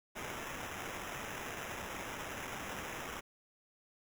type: noise with sample-and-hold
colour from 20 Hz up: violet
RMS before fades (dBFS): -43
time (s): 0.15-3.21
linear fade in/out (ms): 20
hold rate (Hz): 4410
effects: none